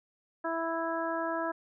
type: harmonic tone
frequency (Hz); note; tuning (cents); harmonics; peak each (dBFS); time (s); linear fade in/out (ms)
329.6; E4; 0; 1 / 2 / 3 / 4 / 5; -36 / -34 / -36 / -38 / -39; 0.44-1.52; 10
effects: none